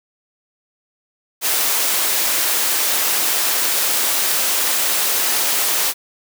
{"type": "high-pass noise", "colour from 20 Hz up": "white", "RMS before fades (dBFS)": -18, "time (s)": [1.41, 5.94], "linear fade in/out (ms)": 50, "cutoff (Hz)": 350, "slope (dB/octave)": 12, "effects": []}